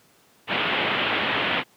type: low-pass noise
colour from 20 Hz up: white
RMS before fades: -24 dBFS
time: 0.47-1.64 s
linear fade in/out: 50 ms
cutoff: 3300 Hz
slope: 48 dB/octave
effects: pink hiss -58 dBFS RMS until 1.76 s + high-pass 150 Hz 12 dB/octave